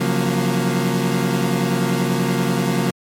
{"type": "chord", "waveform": "30% pulse", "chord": "Gb major seventh", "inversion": "second", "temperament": "equal with one note detuned", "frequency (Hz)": [136.13, 174.61, 185, 233.1], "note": ["Db3", "F3", "Gb3", "Bb3"], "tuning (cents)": [-31, 0, 0, 0], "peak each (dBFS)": -20, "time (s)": [0, 2.91], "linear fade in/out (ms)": 10, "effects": ["MP3 64 kbps"]}